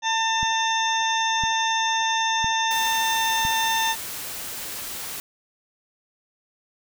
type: harmonic tone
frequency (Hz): 898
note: A5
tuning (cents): +35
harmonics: 1 / 2 / 3 / 4 / 6 / 7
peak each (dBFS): -23 / -27 / -32 / -27 / -37 / -32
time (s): 0.02-3.96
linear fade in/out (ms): 50
type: click train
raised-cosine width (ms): 5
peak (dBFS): -20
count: 4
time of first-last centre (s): 0.43-3.451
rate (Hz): 0.993
type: noise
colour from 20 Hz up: white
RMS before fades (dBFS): -33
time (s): 2.71-5.2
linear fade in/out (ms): 0
effects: none